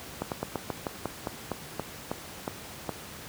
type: slowing click train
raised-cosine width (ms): 1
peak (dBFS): -15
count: 13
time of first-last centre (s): 0.22-2.893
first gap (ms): 98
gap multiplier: 1.14
effects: pink hiss -43 dBFS RMS until 3.28 s + high-pass 80 Hz 12 dB/octave